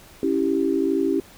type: chord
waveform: sine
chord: C# diminished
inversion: none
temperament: equal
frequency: 277.2 / 329.6 / 392 Hz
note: C#4 / E4 / G4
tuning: 0 / 0 / 0 cents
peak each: -23 / -23 / -23 dBFS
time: 0.23-1.2 s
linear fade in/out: 2 ms
effects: pink hiss -48 dBFS RMS until 1.37 s

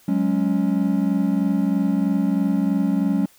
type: chord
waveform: triangle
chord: F# suspended second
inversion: none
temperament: just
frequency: 185 / 208.1 / 277.5 Hz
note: F#3 / G#3 / C#4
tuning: 0 / +4 / +2 cents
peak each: -20 dBFS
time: 0.08-3.26 s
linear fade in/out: 5 ms
effects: white hiss -54 dBFS RMS until 3.38 s

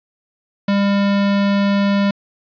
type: tone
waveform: square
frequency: 200 Hz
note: G3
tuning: 35 cents sharp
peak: -14 dBFS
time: 0.68-2.11 s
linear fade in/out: 5 ms
effects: resampled to 11025 Hz + 7-bit

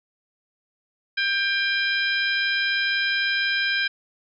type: harmonic tone with a mistuned harmonic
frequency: 794 Hz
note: G5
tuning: 22 cents sharp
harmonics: 2 / 3 / 4 / 5 / 6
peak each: -23 / -27 / -29 / -31 / -33 dBFS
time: 1.17-3.88 s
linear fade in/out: 10 ms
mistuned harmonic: 6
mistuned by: +89 cents
effects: none

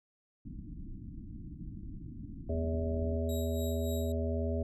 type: low-pass noise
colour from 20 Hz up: pink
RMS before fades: -44 dBFS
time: 0.45-3.17 s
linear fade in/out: 5 ms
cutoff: 320 Hz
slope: 96 dB/octave
type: harmonic tone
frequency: 81.4 Hz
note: E2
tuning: 21 cents flat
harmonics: 1 / 3 / 5 / 7 / 8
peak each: -32 / -37 / -39 / -40 / -41 dBFS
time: 2.49-4.63 s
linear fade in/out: 5 ms
type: tone with tremolo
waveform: 10% pulse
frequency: 3831 Hz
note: A#7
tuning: 47 cents sharp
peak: -35 dBFS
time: 3.29-4.12 s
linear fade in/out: 2 ms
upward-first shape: sine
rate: 3.5 Hz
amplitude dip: 60%
effects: resampled to 32000 Hz

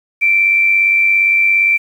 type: tone with amplitude modulation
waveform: sine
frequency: 2344 Hz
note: D7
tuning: 4 cents flat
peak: -7 dBFS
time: 0.21-1.78 s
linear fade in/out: 20 ms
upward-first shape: sine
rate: 97.4 Hz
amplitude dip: 40%
effects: 7-bit

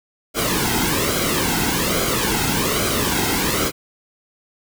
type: noise with flanger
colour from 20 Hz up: pink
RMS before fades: -20 dBFS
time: 0.34-3.72 s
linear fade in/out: 50 ms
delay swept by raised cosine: 1.1 to 1.74 ms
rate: 1.2 Hz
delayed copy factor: -0.65
effects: none

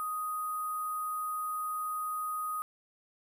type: tone with sample-and-hold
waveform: sine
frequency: 1247 Hz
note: D#6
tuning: 3 cents sharp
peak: -32 dBFS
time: 0-2.62 s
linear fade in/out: 0 ms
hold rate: 11025 Hz
effects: none

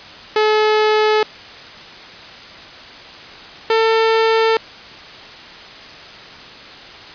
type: tone pair in turn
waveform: sawtooth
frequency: 429.3 / 447.8 Hz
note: A4 / A4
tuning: -43 / +30 cents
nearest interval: minor second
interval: 73 cents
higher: second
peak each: -8 dBFS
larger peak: neither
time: 0.36-1.23 / 3.7-4.57 s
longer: neither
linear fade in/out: 2 ms
effects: white hiss -36 dBFS RMS until 7.14 s + resampled to 11025 Hz

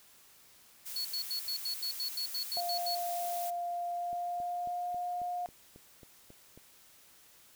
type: noise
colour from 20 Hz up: blue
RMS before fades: -42 dBFS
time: 0.85-3.51 s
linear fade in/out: 20 ms
type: tone bursts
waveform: triangle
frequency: 4388 Hz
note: C#8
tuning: 18 cents flat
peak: -32 dBFS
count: 12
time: 0.96-2.95 s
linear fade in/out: 2 ms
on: 87 ms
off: 86 ms
type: tone with pitch glide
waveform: sine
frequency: 698.5 to 711.5 Hz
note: F5 to F5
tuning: 0 to +32 cents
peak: -33 dBFS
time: 2.57-5.46 s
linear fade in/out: 0 ms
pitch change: +32 cents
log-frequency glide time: 3.88-4.94 s
type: click train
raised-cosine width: 2 ms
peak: -39 dBFS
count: 10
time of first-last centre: 4.13-6.576 s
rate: 3.68 Hz
effects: white hiss -60 dBFS RMS until 7.55 s

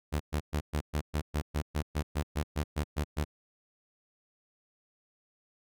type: tone bursts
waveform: sawtooth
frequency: 75 Hz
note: D2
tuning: 37 cents sharp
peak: -24 dBFS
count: 16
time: 0.12-3.248 s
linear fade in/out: 20 ms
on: 83 ms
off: 120 ms
effects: none

